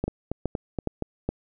two click trains, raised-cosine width 2 ms, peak -12 / -14 dBFS, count 4 / 5, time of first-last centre 0.04-1.29 / 0.08-1.023 s, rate 2.4 / 4.24 Hz, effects none

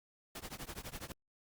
pink noise with tremolo, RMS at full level -42 dBFS, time 0.35-1.12 s, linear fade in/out 2 ms, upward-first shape triangle, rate 12 Hz, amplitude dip 100%, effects Opus 48 kbps

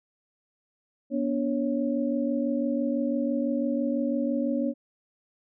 sine tone cluster, 243.3 / 289.3 / 553 Hz, B3 / D4 / C#5, -26 / -26 / -4 cents, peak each -27 / -28 / -31 dBFS, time 1.1-4.74 s, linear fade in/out 50 ms, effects none

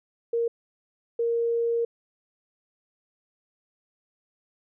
sine tone bursts at uneven times, 466.2 Hz, A#4, in tune, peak -22 dBFS, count 2, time 0.33-0.48 / 1.19-1.85 s, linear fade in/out 5 ms, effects none

